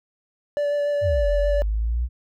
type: tone with vibrato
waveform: triangle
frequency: 580 Hz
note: D5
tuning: 22 cents flat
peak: -18 dBFS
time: 0.57-1.62 s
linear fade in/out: 0 ms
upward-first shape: sine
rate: 6.9 Hz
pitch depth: 12 cents each way
type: exponential two-way sweep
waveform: sine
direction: down then up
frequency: 107 to 44.16 to 62 Hz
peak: -20 dBFS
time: 1.01-2.09 s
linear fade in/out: 50 ms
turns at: 1.29 s
effects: none